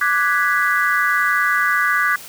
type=chord; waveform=sine; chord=G# half-diminished seventh; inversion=second; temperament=equal; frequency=1174.7 / 1480 / 1661.2 / 1975.5 Hz; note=D6 / F#6 / G#6 / B6; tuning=0 / 0 / 0 / 0 cents; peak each=-20 / -20 / -19 / -22 dBFS; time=0.01-2.16 s; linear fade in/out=5 ms; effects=white hiss -37 dBFS RMS until 2.28 s